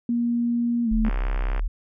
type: tone with pitch glide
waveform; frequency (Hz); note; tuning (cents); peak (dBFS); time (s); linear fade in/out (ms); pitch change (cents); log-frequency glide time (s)
sine; 237.1 to 219.9; A#3 to A3; +30 to -1; -20; 0.09-1.09; 2; -131; 0.84-0.89
type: tone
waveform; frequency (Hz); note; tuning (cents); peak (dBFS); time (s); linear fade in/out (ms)
sine; 38.89; D#1; 0; -21; 0.91-1.68; 10
type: click train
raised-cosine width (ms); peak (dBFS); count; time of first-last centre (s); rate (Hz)
0.5; -18; 36; 1.05-1.594; 64.3
effects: none